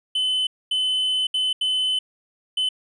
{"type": "tone bursts at uneven times", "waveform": "triangle", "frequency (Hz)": 3032, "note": "F#7", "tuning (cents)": 42, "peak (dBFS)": -18, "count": 5, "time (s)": [[0.15, 0.47], [0.71, 1.27], [1.34, 1.53], [1.61, 1.99], [2.57, 2.69]], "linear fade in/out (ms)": 5, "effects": ["resampled to 22050 Hz"]}